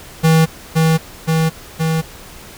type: tone with echo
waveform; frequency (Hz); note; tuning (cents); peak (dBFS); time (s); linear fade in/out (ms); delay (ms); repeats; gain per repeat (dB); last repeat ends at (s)
square; 160.9; E3; -42; -9; 0.23-0.46; 20; 520; 3; -2; 2.02
effects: pink hiss -37 dBFS RMS until 2.57 s